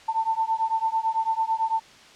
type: beating tone pair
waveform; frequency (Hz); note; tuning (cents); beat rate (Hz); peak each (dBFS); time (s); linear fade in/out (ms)
sine; 889 / 898; A5 / A5; +18 / +35; 9; -25; 0.08-1.8; 10
effects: white hiss -49 dBFS RMS until 2.15 s + low-pass 5000 Hz 12 dB/octave